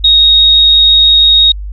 sine tone, 3751 Hz, A#7, 10 cents sharp, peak -3 dBFS, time 0.04-1.52 s, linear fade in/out 5 ms, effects added 50 Hz sine -19 dBFS peak until 1.72 s

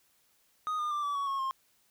triangle tone with pitch steps, 1244.5 / 1212.6 / 1181.5 / 1151.1 / 1121.6 / 1092.8 / 1064.8 Hz, D#6 / D#6 / D6 / D6 / C#6 / C#6 / C6, 0 / -45 / +10 / -35 / +20 / -25 / +30 cents, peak -28 dBFS, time 0.67-1.51 s, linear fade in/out 0 ms, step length 120 ms, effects white hiss -69 dBFS RMS until 1.9 s

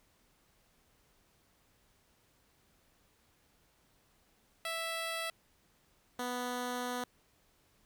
10% pulse tone pair in turn, 659.3 / 247 Hz, E5 / B3, 0 / 0 cents, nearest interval octave + perfect fourth, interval 1700 cents, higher first, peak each -27 dBFS, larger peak neither, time 4.65-5.3 / 6.19-7.04 s, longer second, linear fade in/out 2 ms, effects pink hiss -70 dBFS RMS until 7.85 s

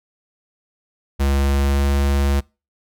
square tone with pitch glide, 69.3 to 69.86 Hz, C#2 to C#2, 0 to +14 cents, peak -16 dBFS, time 1.19-2.41 s, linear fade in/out 20 ms, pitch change +14 cents, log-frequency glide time 1.64-1.84 s, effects noise-tail reverb RT60 0.3 s tail -25 dB re dry

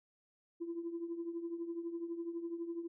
sine tone with tremolo, 337.8 Hz, E4, 42 cents sharp, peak -34 dBFS, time 0.6-2.88 s, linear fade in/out 20 ms, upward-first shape triangle, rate 12 Hz, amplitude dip 75%, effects tanh soft clip ceiling -32 dBFS

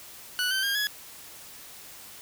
20% pulse tone with pitch steps, 1480 / 1544.6 / 1612.1 / 1682.5 Hz, F#6 / G6 / G6 / G#6, 0 / -26 / +48 / +22 cents, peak -20 dBFS, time 0.39-0.87 s, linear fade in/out 0 ms, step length 120 ms, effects white hiss -46 dBFS RMS until 2.21 s

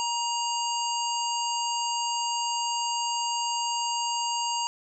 harmonic tone, 943 Hz, A#5, 20 cents sharp, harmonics 1 / 3 / 5 / 7 / 8, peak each -28 / -33 / -35 / -36 / -37 dBFS, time 0-4.67 s, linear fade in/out 0 ms, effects none

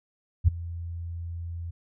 sine tone with ADSR envelope, 84.9 Hz, F2, 48 cents flat, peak -12 dBFS, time 0.44-1.71 s, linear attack 38 ms, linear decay 10 ms, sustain -20 dB, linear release 10 ms, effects none

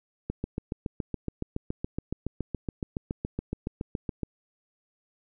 click train, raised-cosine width 3 ms, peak -17 dBFS, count 29, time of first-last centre 0.3-4.233 s, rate 7.12 Hz, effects none

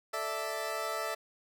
20% pulse chord, A suspended fourth, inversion none, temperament equal, 440 / 587.3 / 659.3 Hz, A4 / D5 / E5, 0 / 0 / 0 cents, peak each -35 / -34 / -31 dBFS, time 0.13-1.15 s, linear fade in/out 10 ms, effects none

